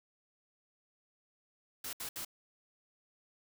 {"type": "noise bursts", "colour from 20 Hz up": "white", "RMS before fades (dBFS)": -41, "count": 3, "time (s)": [1.84, 2.249], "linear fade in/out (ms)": 5, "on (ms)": 91, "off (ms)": 68, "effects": []}